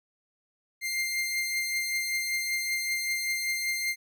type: beating tone pair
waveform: sawtooth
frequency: 2100 / 2105.2 Hz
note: C7 / C7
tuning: +6 / +10 cents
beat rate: 5.2 Hz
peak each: -25 / -33 dBFS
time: 0.81-3.96 s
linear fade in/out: 50 ms
effects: none